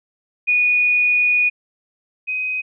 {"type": "tone pair in turn", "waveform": "sine", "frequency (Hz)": [2463, 2513], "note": ["D#7", "D#7"], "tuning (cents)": [-18, 17], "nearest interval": "unison", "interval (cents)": 35, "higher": "second", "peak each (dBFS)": [-13, -20], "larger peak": "first", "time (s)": [[0.47, 1.5], [2.27, 2.62]], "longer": "first", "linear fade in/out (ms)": 20, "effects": []}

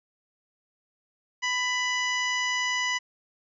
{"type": "harmonic tone with a mistuned harmonic", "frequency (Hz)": 995, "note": "B5", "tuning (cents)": 13, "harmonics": [1, 2, 3, 4, 5, 6, 7], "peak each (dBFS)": [-32, -27, -32, -44, -39, -37, -43], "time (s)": [1.42, 2.99], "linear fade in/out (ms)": 20, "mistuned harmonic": 3, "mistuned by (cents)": -19, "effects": []}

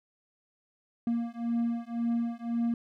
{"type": "beating tone pair", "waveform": "triangle", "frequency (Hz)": [233.1, 235], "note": ["A#3", "A#3"], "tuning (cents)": [0, 14], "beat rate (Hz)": 1.9, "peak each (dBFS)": -29, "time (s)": [1.07, 2.74], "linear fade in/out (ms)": 2, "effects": []}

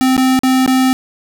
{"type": "tone with dropouts", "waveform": "square", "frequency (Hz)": 259.8, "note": "C4", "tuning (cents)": -12, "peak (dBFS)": -10, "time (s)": [0.01, 0.93], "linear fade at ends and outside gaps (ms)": 0, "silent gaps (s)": [[0.166, 0.178], [0.391, 0.434], [0.662, 0.677]], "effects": []}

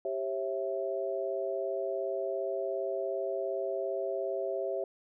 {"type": "chord", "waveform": "sine", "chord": "C# diminished", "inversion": "second", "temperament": "equal with one note detuned", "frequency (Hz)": [392, 542, 659.3], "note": ["G4", "C#5", "E5"], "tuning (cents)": [0, -39, 0], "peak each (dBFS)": [-35, -35, -35], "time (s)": [0.05, 4.84], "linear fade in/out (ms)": 2, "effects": []}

